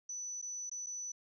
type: tone with dropouts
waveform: sine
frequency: 5970 Hz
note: F#8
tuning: 15 cents sharp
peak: -39 dBFS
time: 0.09-1.12 s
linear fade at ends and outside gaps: 5 ms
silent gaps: 0.416-0.424 / 0.697-0.714 / 0.863-0.867 s
effects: none